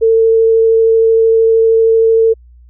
sine tone with vibrato, 450 Hz, A4, 39 cents sharp, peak -6 dBFS, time 0.01-2.34 s, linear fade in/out 20 ms, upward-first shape sine, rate 13 Hz, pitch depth 9 cents each way, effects added 60 Hz sine -38 dBFS peak until 2.69 s

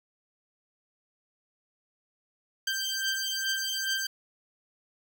15% pulse beating tone pair, 1568 / 1570.4 Hz, G6 / G6, 0 / +3 cents, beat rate 2.4 Hz, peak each -25 dBFS, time 2.67-4.07 s, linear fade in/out 5 ms, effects none

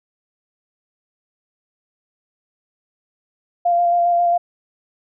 sine tone with vibrato, 695 Hz, F5, 9 cents flat, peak -13 dBFS, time 3.65-4.38 s, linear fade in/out 10 ms, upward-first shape square, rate 7.4 Hz, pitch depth 13 cents each way, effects none

